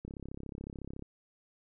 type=click train; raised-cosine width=3 ms; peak=-29 dBFS; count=34; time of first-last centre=0.05-1.023 s; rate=33.9 Hz; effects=none